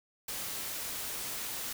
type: noise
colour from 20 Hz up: white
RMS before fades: -38 dBFS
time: 0.28-1.73 s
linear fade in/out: 5 ms
effects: none